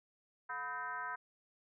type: tone with frequency modulation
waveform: sine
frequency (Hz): 1274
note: D#6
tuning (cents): +41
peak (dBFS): -38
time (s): 0.49-1.16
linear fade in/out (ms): 10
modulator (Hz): 278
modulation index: 1.6
effects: none